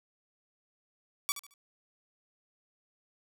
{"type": "tone with echo", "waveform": "5% pulse", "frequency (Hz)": 1144, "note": "D6", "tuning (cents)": -46, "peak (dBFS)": -16, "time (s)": [1.29, 1.32], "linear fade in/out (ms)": 0, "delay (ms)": 73, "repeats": 3, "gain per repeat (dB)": -11, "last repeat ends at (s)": 1.539, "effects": []}